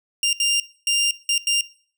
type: tone bursts at uneven times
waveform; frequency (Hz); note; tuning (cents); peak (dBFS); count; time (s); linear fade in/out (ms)
20% pulse; 2794; F7; 0; -13; 5; 0.23-0.33 / 0.4-0.6 / 0.87-1.11 / 1.29-1.38 / 1.47-1.61; 2
effects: noise-tail reverb RT60 0.5 s tail -20 dB re dry